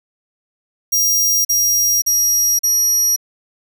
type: tone bursts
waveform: sawtooth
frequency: 5700 Hz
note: F8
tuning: 34 cents sharp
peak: -10 dBFS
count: 4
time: 0.92-3.163 s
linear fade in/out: 10 ms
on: 530 ms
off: 41 ms
effects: 8-bit